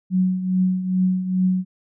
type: tone with tremolo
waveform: sine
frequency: 185 Hz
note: F#3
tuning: in tune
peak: -14 dBFS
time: 0.1-1.65 s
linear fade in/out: 50 ms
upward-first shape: triangle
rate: 2.4 Hz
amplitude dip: 70%
effects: none